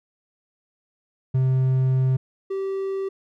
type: tone pair in turn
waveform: triangle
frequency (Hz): 130.5 / 387.8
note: C3 / G4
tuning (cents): -4 / -19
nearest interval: octave + perfect fifth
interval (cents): 1885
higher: second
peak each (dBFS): -15 / -22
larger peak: first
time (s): 1.34-2.17 / 2.5-3.09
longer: first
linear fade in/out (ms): 10
effects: none